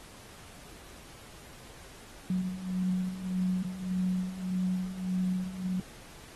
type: beating tone pair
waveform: sine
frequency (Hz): 183.1 / 184.8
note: F#3 / F#3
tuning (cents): -18 / -2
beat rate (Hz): 1.7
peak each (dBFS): -34 / -30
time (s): 2.3-5.8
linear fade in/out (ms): 2
effects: pink hiss -51 dBFS RMS until 6.35 s + AAC 32 kbps